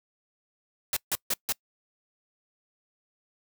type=noise bursts; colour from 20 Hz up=white; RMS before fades=-27 dBFS; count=4; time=0.93-1.524 s; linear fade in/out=2 ms; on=36 ms; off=150 ms; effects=noise-tail reverb RT60 0.1 s tail -25 dB re dry